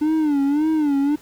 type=tone with vibrato; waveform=triangle; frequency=296.2 Hz; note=D4; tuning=15 cents sharp; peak=-14 dBFS; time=0.01-1.16 s; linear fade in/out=10 ms; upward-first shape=sine; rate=1.8 Hz; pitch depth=120 cents each way; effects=pink hiss -49 dBFS RMS until 1.21 s